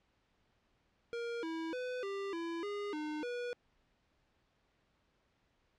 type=tone with pitch steps; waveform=square; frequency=469.6 / 325.6 / 501 / 395.5 / 334.9 / 409.3 / 303.9 / 485.7 Hz; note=A#4 / E4 / B4 / G4 / E4 / G#4 / D#4 / B4; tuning=+13 / -21 / +25 / +15 / +27 / -25 / -41 / -29 cents; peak=-38 dBFS; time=1.13-3.53 s; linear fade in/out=0 ms; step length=300 ms; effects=pink hiss -75 dBFS RMS until 5.78 s + low-pass 4000 Hz 12 dB/octave